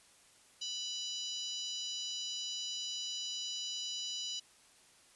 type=harmonic tone with a mistuned harmonic; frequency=987.8 Hz; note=B5; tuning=in tune; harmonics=3 / 4 / 5 / 6 / 7; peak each=-41 / -43 / -45 / -47 / -48 dBFS; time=0.61-4.4 s; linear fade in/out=10 ms; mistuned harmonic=6; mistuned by=-24 cents; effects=white hiss -63 dBFS RMS until 5.15 s + resampled to 24000 Hz